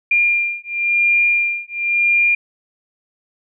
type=beating tone pair; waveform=sine; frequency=2400 / 2400.96 Hz; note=D7 / D7; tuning=+37 / +38 cents; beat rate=0.96 Hz; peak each=-17 dBFS; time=0.11-2.35 s; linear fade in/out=5 ms; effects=none